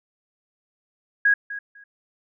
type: tone with echo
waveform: sine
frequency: 1650 Hz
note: G#6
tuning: 12 cents flat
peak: -14 dBFS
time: 1.25-1.34 s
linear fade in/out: 5 ms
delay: 250 ms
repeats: 2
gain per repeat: -15 dB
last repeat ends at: 1.84 s
effects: none